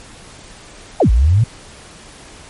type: exponential two-way sweep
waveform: sine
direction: down then up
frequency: 848 to 51 to 123.1 Hz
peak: -8 dBFS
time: 1-1.44 s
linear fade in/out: 5 ms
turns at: 1.11 s
effects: pink hiss -39 dBFS RMS until 2.49 s + MP3 48 kbps